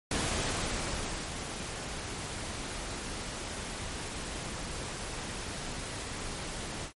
pink noise with ADSR envelope, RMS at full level -30 dBFS, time 0.11-6.93 s, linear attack 3 ms, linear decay 1200 ms, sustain -8 dB, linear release 93 ms, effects MP3 48 kbps

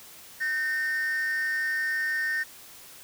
triangle tone pair together, 1534.3 / 1826 Hz, G6 / A#6, -38 / -36 cents, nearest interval minor third, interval 302 cents, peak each -30 / -23 dBFS, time 0.4-2.44 s, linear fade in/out 20 ms, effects tanh soft clip ceiling -21 dBFS + white hiss -48 dBFS RMS until 3.03 s

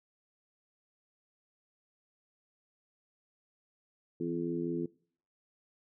harmonic tone with a mistuned harmonic, 85.2 Hz, F2, 42 cents flat, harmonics 2 / 3 / 4 / 5, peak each -39 / -37 / -35 / -40 dBFS, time 4.2-4.86 s, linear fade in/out 5 ms, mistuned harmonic 2, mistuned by -49 cents, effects noise-tail reverb RT60 0.5 s tail -21 dB re dry

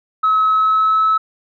sine tone with pitch glide, 1286 to 1299.4 Hz, E6 to E6, -43 to -25 cents, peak -10 dBFS, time 0.23-1.18 s, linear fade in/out 10 ms, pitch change +18 cents, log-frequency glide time 0.48-1.05 s, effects tanh soft clip ceiling -8 dBFS

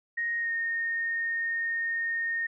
sine tone with pitch glide, 1868 to 1842.3 Hz, A#6 to A#6, +3 to -21 cents, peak -27 dBFS, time 0.17-2.47 s, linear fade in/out 10 ms, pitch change -24 cents, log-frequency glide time 0.39-0.52 s, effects none

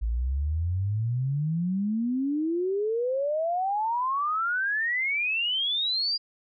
sine exponential sweep, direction up, 53.4 to 4863 Hz, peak -24 dBFS, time 0.01-6.18 s, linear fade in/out 20 ms, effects none

